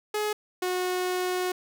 sawtooth tone pair in turn, 422 / 364.6 Hz, G#4 / F#4, +28 / -25 cents, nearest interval minor third, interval 253 cents, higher first, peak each -22 dBFS, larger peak neither, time 0.14-0.33 / 0.62-1.52 s, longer second, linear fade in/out 5 ms, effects none

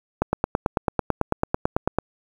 click train, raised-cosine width 1 ms, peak -5 dBFS, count 17, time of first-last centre 0.22-1.986 s, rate 9.06 Hz, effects 7-bit

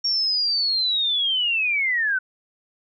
sine linear sweep, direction down, 5560 to 1480 Hz, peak -19 dBFS, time 0.04-2.19 s, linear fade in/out 10 ms, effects none

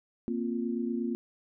sine chord, Bb suspended second, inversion none, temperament equal, 233.1 / 261.6 / 349.2 Hz, Bb3 / C4 / F4, 0 / 0 / 0 cents, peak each -31 / -35 / -35 dBFS, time 0.28-1.15 s, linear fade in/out 0 ms, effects none

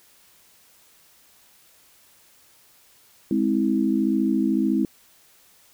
sine chord, Ab augmented, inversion none, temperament equal with one note detuned, 207.7 / 261.6 / 323.4 Hz, Ab3 / C4 / E4, 0 / 0 / -33 cents, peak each -23 dBFS, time 3.31-4.85 s, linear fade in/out 2 ms, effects white hiss -56 dBFS RMS until 5.73 s

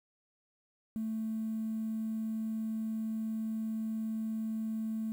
triangle tone, 220.7 Hz, A3, 5 cents sharp, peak -29 dBFS, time 0.96-5.12 s, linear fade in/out 0 ms, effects tanh soft clip ceiling -30 dBFS + 10-bit

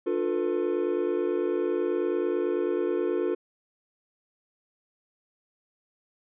triangle chord, B half-diminished seventh, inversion first, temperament just, 296.3 / 355.6 / 444.5 / 493.9 Hz, D4 / F4 / A4 / B4, +15 / +31 / +18 / 0 cents, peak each -31 / -25 / -28 / -31 dBFS, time 0.06-3.35 s, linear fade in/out 10 ms, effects resampled to 8000 Hz

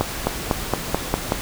accelerating click train, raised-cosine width 1 ms, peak -3 dBFS, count 7, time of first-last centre 0.01-1.321 s, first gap 260 ms, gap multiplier 0.93, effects pink hiss -29 dBFS RMS until 1.41 s

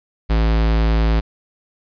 square tone, 55 Hz, A1, in tune, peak -14 dBFS, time 0.29-1.21 s, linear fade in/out 20 ms, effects resampled to 11025 Hz + 9-bit

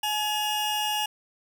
40% pulse tone pair together, 847 / 2849 Hz, G#5 / F7, +34 / +34 cents, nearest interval octave + major sixth, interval 2100 cents, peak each -27 dBFS, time 0.03-1.06 s, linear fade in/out 5 ms, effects 10-bit

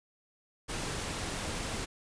pink noise, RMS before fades -36 dBFS, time 0.68-1.86 s, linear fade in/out 20 ms, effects resampled to 22050 Hz

